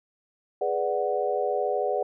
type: chord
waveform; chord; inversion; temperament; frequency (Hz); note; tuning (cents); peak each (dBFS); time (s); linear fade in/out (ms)
sine; G# half-diminished seventh; none; equal; 415.3 / 493.9 / 587.3 / 740; G#4 / B4 / D5 / F#5; 0 / 0 / 0 / 0; -29; 0.61-2.03; 5
effects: none